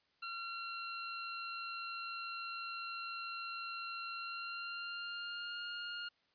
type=tone with pitch glide; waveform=20% pulse; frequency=1369 to 1417.3 Hz; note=F6 to F6; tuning=-35 to +25 cents; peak=-36 dBFS; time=0.22-6.09 s; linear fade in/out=10 ms; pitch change=+60 cents; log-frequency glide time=4.14-5.63 s; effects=white hiss -75 dBFS RMS until 6.34 s + resampled to 11025 Hz